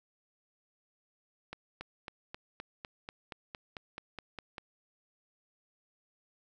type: accelerating click train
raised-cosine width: 0.3 ms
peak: -25 dBFS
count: 14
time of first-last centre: 1.53-4.582 s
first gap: 280 ms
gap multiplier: 0.97
effects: none